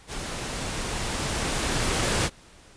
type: noise with level ramp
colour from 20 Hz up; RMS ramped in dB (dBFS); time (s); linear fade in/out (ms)
pink; -34 to -23; 0.07-2.3; 50
effects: pink hiss -52 dBFS RMS until 2.76 s + resampled to 22050 Hz